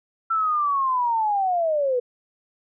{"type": "linear sweep", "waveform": "sine", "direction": "down", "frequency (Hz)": [1344, 479], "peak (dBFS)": -19, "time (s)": [0.3, 2], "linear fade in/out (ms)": 10, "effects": []}